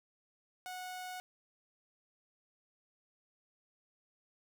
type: tone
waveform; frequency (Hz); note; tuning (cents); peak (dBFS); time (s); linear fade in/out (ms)
sawtooth; 734; F#5; -14; -38; 0.66-1.2; 0
effects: none